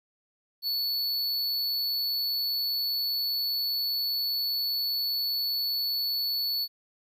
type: tone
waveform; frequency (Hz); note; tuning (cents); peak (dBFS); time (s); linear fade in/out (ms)
square; 4435; C#8; 0; -27; 0.62-6.68; 50
effects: 11-bit

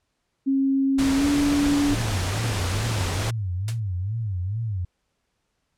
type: tone with pitch glide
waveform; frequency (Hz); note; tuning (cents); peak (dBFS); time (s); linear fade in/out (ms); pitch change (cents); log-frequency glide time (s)
sine; 270.8 to 286.9; C#4 to D4; -40 to -40; -18; 0.46-1.95; 20; +100; 1.16-1.26
type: noise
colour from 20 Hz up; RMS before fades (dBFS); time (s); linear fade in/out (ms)
pink; -28; 0.98-3.31; 10
type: tone with vibrato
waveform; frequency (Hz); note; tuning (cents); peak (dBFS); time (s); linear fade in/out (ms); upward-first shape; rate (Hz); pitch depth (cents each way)
sine; 101.2; G#2; -44; -24; 1.9-4.85; 5; sine; 2.3; 230
type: noise with exponential decay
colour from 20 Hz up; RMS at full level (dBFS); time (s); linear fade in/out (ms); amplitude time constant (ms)
white; -29; 3.68-3.8; 2; 25
effects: pink hiss -74 dBFS RMS until 5.77 s + low-pass 9000 Hz 12 dB/octave

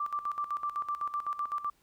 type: tone with tremolo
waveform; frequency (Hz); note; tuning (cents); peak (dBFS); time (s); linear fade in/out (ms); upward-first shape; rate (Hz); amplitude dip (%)
sine; 1174.7; D6; 0; -29; 0-1.7; 5; square; 7.9; 75
effects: pink hiss -69 dBFS RMS until 1.82 s

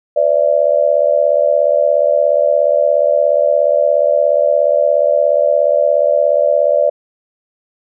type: tone with amplitude modulation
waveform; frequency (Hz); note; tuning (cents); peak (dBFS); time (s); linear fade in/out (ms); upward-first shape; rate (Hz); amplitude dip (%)
sine; 583; D5; -13; -5; 0.16-6.9; 10; sine; 77; 95
effects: none

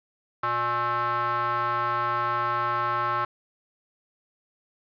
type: tone with band-pass filter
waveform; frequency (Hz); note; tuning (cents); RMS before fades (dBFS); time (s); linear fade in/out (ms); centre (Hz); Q
square; 119.8; A#2; +48; -26; 0.43-3.25; 5; 1200; 6.4
effects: resampled to 11025 Hz + 9-bit

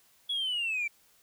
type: linear sweep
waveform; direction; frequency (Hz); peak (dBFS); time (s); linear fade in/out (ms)
sine; down; 3391 to 2305; -27; 0.29-0.88; 10
effects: tanh soft clip ceiling -26 dBFS + white hiss -64 dBFS RMS until 1.22 s

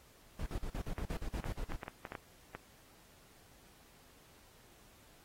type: noise bursts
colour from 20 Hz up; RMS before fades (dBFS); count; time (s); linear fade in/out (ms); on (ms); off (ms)
brown; -38; 12; 0.39-1.762; 5; 74; 44
type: clicks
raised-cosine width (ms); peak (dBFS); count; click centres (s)
0.5; -27; 9; 0.982 / 1.442 / 1.72 / 1.832 / 1.881 / 2.052 / 2.121 / 2.152 / 2.55
effects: pink hiss -63 dBFS RMS until 5.24 s + AAC 48 kbps

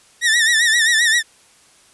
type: tone with vibrato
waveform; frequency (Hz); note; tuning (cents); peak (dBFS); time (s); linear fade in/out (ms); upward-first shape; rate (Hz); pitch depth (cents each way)
sawtooth; 1840; A#6; -23; -9; 0.21-1.23; 50; sine; 7.6; 91
effects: white hiss -51 dBFS RMS until 1.93 s + resampled to 24000 Hz

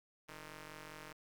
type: ring-modulated tone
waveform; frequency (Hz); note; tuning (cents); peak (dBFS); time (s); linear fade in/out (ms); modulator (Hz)
5% pulse; 156.1; D#3; +6; -35; 0.28-1.13; 10; 758
effects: none

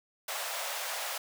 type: high-pass noise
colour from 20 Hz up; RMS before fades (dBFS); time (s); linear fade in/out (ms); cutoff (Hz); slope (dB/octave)
pink; -36; 0.28-1.18; 5; 550; 48
effects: none

